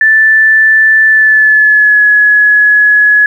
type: tone with pitch glide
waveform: sine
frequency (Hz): 1760 to 1690.3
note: A6 to G#6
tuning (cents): 0 to +30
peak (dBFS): -3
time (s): 0.01-3.26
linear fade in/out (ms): 2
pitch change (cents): -70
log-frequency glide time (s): 1.06-2.03
effects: 7-bit